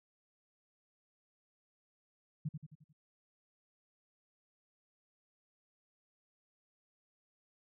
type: tone with echo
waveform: sine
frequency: 152.3 Hz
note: D#3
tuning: 37 cents flat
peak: -33 dBFS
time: 2.45-2.49 s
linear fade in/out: 10 ms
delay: 88 ms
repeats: 5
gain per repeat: -6 dB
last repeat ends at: 2.93 s
effects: none